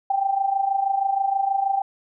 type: tone with amplitude modulation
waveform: sine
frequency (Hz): 785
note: G5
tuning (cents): +2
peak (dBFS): -16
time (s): 0.1-1.82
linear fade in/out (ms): 5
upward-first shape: sine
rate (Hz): 26.3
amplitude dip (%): 70
effects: none